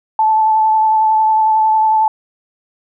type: tone with vibrato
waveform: sine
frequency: 873 Hz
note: A5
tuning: 14 cents flat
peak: -9 dBFS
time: 0.19-2.08 s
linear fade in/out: 2 ms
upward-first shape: sine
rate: 11 Hz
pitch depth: 15 cents each way
effects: none